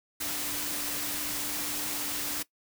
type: tone in noise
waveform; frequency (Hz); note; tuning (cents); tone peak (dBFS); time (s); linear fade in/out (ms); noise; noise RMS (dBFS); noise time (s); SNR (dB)
sine; 293.7; D4; 0; -43; 0.2-2.43; 10; white; -33; 0.2-2.43; -13
effects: noise-tail reverb RT60 0.1 s tail -19 dB re dry